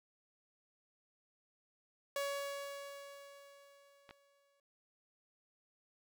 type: tone with exponential decay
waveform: sawtooth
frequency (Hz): 562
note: C#5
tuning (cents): +24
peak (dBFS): -31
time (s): 2.16-4.6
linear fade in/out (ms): 2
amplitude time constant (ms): 530
type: clicks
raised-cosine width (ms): 0.3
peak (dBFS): -36 / -35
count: 2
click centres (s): 4.092 / 4.109
effects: none